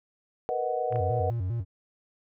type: chord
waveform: sine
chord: B major seventh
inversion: third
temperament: equal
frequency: 466.2 / 493.9 / 622.3 / 740 Hz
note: A#4 / B4 / D#5 / F#5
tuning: 0 / 0 / 0 / 0 cents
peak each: -34 / -31 / -33 / -30 dBFS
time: 0.49-1.3 s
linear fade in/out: 0 ms
type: tone with vibrato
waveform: triangle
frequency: 103.83 Hz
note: G#2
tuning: in tune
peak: -25 dBFS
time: 0.9-1.65 s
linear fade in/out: 50 ms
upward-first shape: square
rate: 5 Hz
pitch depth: 210 cents each way
type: clicks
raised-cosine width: 0.5 ms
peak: -28 / -26 dBFS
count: 2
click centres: 0.925 / 0.959 s
effects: none